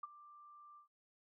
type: tone with ADSR envelope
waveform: sine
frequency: 1182 Hz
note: D6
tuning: 11 cents sharp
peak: -39 dBFS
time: 0.03-0.88 s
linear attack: 6 ms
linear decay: 23 ms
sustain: -17 dB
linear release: 110 ms
effects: none